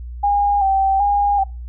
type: tone with vibrato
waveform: sine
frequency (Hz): 795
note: G5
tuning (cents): +24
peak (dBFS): -13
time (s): 0.23-1.44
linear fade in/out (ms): 10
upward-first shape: square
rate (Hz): 1.3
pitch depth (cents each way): 40
effects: noise-tail reverb RT60 0.3 s tail -24 dB re dry + added 60 Hz sine -28 dBFS peak until 1.68 s